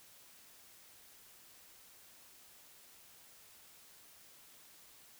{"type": "silence", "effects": ["white hiss -60 dBFS RMS until 5.19 s"]}